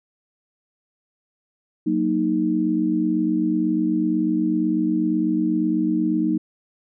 sine chord, D# minor, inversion first, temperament equal, 185 / 233.1 / 311.1 Hz, F#3 / A#3 / D#4, 0 / 0 / 0 cents, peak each -25 / -24 / -20 dBFS, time 1.86-6.38 s, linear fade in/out 10 ms, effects none

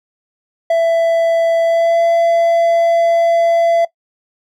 triangle tone with pitch glide, 665 to 674.3 Hz, E5 to E5, +15 to +39 cents, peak -8 dBFS, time 0.7-3.85 s, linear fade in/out 5 ms, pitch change +24 cents, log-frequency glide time 1.63-2.03 s, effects noise-tail reverb RT60 0.1 s tail -18 dB re dry

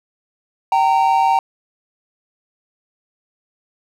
triangle tone pair together, 775 / 920.4 Hz, G5 / A#5, -20 / -22 cents, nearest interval minor third, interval 298 cents, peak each -13 dBFS, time 0.72-1.39 s, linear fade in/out 2 ms, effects none

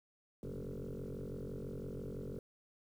sine tone with frequency modulation, 142.7 Hz, D3, 49 cents flat, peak -39 dBFS, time 0.43-2.39 s, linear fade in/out 2 ms, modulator 46 Hz, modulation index 7.5, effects tanh soft clip ceiling -38 dBFS + 11-bit

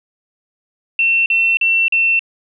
sine tone bursts, 2700 Hz, E7, 41 cents sharp, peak -11 dBFS, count 4, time 0.99-2.193 s, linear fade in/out 2 ms, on 270 ms, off 41 ms, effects none

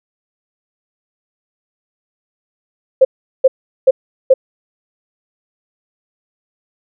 sine tone bursts, 526 Hz, C5, 9 cents sharp, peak -3 dBFS, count 4, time 3.01-4.34 s, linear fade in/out 10 ms, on 40 ms, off 390 ms, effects none

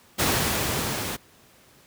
pink noise with level ramp, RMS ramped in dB -21 to -30 dBFS, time 0.18-1.17 s, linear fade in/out 20 ms, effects pink hiss -55 dBFS RMS until 1.86 s + high-pass 80 Hz 12 dB/octave

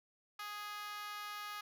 5% pulse tone with high-pass filter, 415.3 Hz, G#4, in tune, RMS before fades -45 dBFS, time 0.39-1.61 s, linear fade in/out 5 ms, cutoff 1100 Hz, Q 4.7, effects none

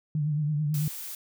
sine tone with vibrato, 150 Hz, D3, 37 cents sharp, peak -24 dBFS, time 0.15-0.88 s, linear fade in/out 2 ms, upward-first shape triangle, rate 9.1 Hz, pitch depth 71 cents each way
blue noise, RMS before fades -38 dBFS, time 0.74-1.15 s, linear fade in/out 2 ms
effects none

